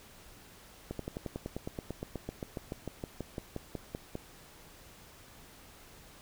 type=slowing click train; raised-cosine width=2 ms; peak=-23 dBFS; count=25; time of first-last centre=0.91-4.154 s; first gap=83 ms; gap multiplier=1.04; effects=pink hiss -55 dBFS RMS until 6.21 s